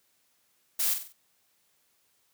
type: noise with echo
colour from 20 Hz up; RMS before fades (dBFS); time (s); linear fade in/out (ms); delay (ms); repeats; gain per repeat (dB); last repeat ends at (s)
blue; -27; 0.79-0.94; 10; 47; 4; -7; 1.128
effects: white hiss -70 dBFS RMS until 2.33 s + high-pass 60 Hz 12 dB/octave